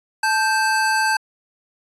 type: tone pair together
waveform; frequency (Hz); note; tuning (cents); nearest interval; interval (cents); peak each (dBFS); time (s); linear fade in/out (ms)
square; 872.7 / 1569; A5 / G6; -14 / +1; minor seventh; 1015; -20; 0.23-1.17; 5
effects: resampled to 24000 Hz